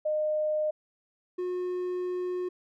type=tone pair in turn; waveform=sine / triangle; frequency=612 / 361.5 Hz; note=D#5 / F#4; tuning=-29 / -40 cents; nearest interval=major sixth; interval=911 cents; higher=first; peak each=-25 / -27 dBFS; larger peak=first; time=0.05-0.71 / 1.38-2.49 s; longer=second; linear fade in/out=10 ms; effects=none